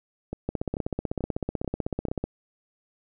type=two click trains; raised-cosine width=2 ms; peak=-18 / -14 dBFS; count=5 / 29; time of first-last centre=0.33-2.084 / 0.49-2.24 s; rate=2.28 / 16 Hz; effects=none